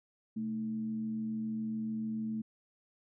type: tone with frequency modulation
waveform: sine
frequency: 220 Hz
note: A3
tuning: in tune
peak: -33 dBFS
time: 0.36-2.42 s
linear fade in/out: 10 ms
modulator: 93 Hz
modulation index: 0.3
effects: none